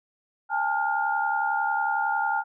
sine tone cluster, 812 / 883 / 1414 Hz, G#5 / A5 / F6, -39 / +6 / +21 cents, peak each -27 dBFS, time 0.49-2.44 s, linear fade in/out 50 ms, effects none

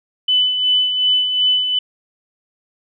sine tone with tremolo, 3002 Hz, F#7, 24 cents sharp, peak -11 dBFS, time 0.28-1.79 s, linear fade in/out 5 ms, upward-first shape sine, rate 2.7 Hz, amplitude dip 50%, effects none

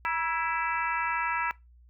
harmonic tone with a mistuned harmonic, 331.3 Hz, E4, 9 cents sharp, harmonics 3 / 4 / 5 / 6 / 7 / 8, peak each -30 / -32 / -34 / -36 / -37 / -38 dBFS, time 0.05-1.51 s, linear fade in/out 0 ms, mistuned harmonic 3, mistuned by -54 cents, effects noise-tail reverb RT60 0.2 s tail -21 dB re dry + added 60 Hz sine -53 dBFS peak until 1.89 s

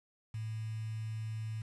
sine tone with quantisation, 110 Hz, A2, in tune, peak -36 dBFS, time 0.34-1.62 s, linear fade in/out 5 ms, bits 9, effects resampled to 24000 Hz

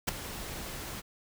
pink noise with ADSR envelope, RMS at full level -25 dBFS, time 0.07-1.02 s, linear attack 18 ms, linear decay 6 ms, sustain -15 dB, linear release 30 ms, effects none

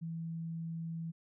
sine tone, 164.7 Hz, E3, 1 cent flat, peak -37 dBFS, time 0.01-1.12 s, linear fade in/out 20 ms, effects none

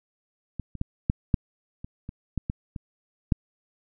clicks, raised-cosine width 5 ms, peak -19 / -25 / -14 / -9 / -7 / -24 / -23 / -14 / -15 / -21 / -7 dBFS, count 11, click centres 0.597 / 0.753 / 0.814 / 1.099 / 1.342 / 1.845 / 2.091 / 2.377 / 2.499 / 2.762 / 3.322 s, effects none

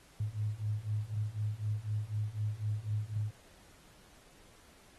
sine beating tone pair, 103.83 / 107.83 Hz, G#2 / A2, 0 / -34 cents, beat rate 4 Hz, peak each -36 / -35 dBFS, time 0.2-3.31 s, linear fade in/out 5 ms, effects pink hiss -61 dBFS RMS until 4.98 s + AAC 32 kbps

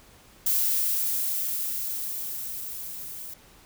violet noise with level ramp, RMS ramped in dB -23 to -39 dBFS, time 0.46-3.34 s, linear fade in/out 5 ms, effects pink hiss -54 dBFS RMS until 3.65 s

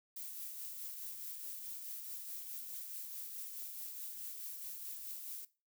violet noise with tremolo, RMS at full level -44 dBFS, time 0.16-5.45 s, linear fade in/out 5 ms, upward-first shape triangle, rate 4.7 Hz, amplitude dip 40%, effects noise-tail reverb RT60 0.3 s tail -18 dB re dry

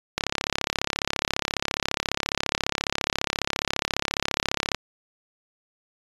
click train, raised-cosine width 0.2 ms, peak -5 dBFS, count 159, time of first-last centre 0.18-4.746 s, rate 34.6 Hz, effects resampled to 24000 Hz

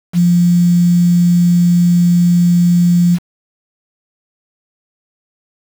sine tone with quantisation, 174.61 Hz, F3, in tune, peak -7 dBFS, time 0.13-3.19 s, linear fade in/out 50 ms, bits 5, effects none

